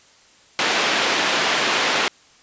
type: band-pass noise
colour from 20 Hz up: white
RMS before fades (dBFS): -20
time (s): 0.59-2.08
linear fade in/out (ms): 0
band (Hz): 270 to 3100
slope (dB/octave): 12
effects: white hiss -52 dBFS RMS until 2.42 s + resampled to 16000 Hz